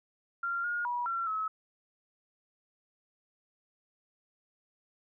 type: tone with pitch steps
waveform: sine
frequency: 1385 / 1428 / 968 / 1361 / 1289 Hz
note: F6 / F6 / B5 / F6 / E6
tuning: -15 / +38 / -35 / -45 / -39 cents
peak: -30 dBFS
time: 0.43-1.48 s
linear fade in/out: 5 ms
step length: 210 ms
effects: none